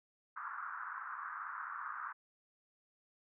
pink band-pass noise, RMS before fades -44 dBFS, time 0.36-2.13 s, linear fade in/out 10 ms, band 1100 to 1500 Hz, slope 48 dB/octave, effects none

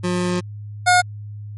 25% pulse tone pair in turn, 178.6 / 720 Hz, F3 / F#5, +39 / -47 cents, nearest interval 2 octaves, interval 2414 cents, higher second, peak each -15 / -7 dBFS, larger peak second, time 0.03-0.41 / 0.86-1.02 s, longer first, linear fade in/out 20 ms, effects added 104 Hz sine -30 dBFS peak until 1.57 s + MP3 48 kbps

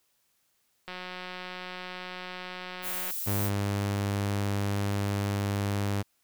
click train, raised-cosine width 0.3 ms, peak -23 dBFS, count 406, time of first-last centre 0.88-3.105 s, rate 182 Hz
violet noise, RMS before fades -34 dBFS, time 2.82-3.51 s, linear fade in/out 50 ms
sawtooth tone, 100.7 Hz, G2, 47 cents sharp, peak -23 dBFS, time 3.26-6.03 s, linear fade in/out 20 ms
effects white hiss -72 dBFS RMS until 6.23 s

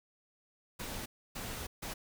pink noise bursts at uneven times, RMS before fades -41 dBFS, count 3, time 0.79-1.06 / 1.35-1.67 / 1.82-1.94 s, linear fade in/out 10 ms, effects none

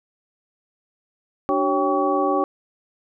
sine tone cluster, 293.7 / 380.7 / 553 / 788 / 1131 Hz, D4 / F#4 / C#5 / G5 / C#6, 0 / +49 / -4 / +9 / +34 cents, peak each -24 dBFS, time 1.49-2.44 s, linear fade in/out 0 ms, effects none

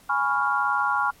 sine chord, C# dominant seventh, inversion second, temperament equal, 830.6 / 987.8 / 1108.7 / 1396.9 Hz, G#5 / B5 / C#6 / E#6, 0 / 0 / 0 / 0 cents, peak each -26 / -28 / -26 / -24 dBFS, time 0.09-1.11 s, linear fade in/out 10 ms, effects pink hiss -54 dBFS RMS until 1.2 s + MP3 64 kbps

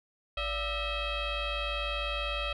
sine tone with frequency modulation, 1319 Hz, E6, 1 cent sharp, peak -29 dBFS, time 0.37-2.53 s, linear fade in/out 5 ms, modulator 633 Hz, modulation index 3.5, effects tanh soft clip ceiling -25 dBFS

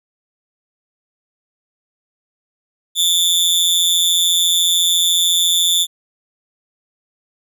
sawtooth tone with amplitude modulation, 3520 Hz, A7, in tune, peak -6 dBFS, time 2.95-5.87 s, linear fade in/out 50 ms, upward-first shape sine, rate 174 Hz, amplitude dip 80%, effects none

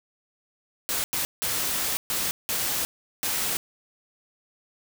white noise bursts at uneven times, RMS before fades -27 dBFS, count 6, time 0.89-1.04 / 1.13-1.25 / 1.42-1.97 / 2.1-2.31 / 2.49-2.85 / 3.23-3.57 s, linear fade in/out 0 ms, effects none

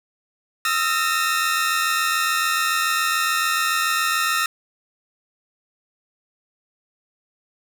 sawtooth tone cluster, 1269 / 1356 / 1836 Hz, D#6 / E6 / A#6, +34 / +49 / -27 cents, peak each -20 dBFS, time 0.65-4.46 s, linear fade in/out 2 ms, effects none

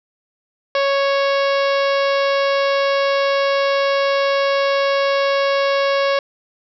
harmonic tone, 554 Hz, C#5, 1 cent flat, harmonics 1 / 2 / 3 / 4 / 5 / 6 / 7 / 8 / 9 / 10, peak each -16 / -22 / -26 / -28 / -30 / -32 / -33 / -34 / -35 / -36 dBFS, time 0.75-6.19 s, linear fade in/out 2 ms, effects none

